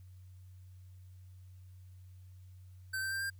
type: tone with pitch steps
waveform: square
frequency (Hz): 1544 / 1560.1 / 1576.4 / 1592.9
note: G6 / G6 / G6 / G6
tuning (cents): -27 / -9 / +9 / +27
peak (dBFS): -35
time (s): 2.93-3.302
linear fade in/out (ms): 10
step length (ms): 93
effects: added 92 Hz sine -51 dBFS peak until 3.39 s + white hiss -74 dBFS RMS until 3.39 s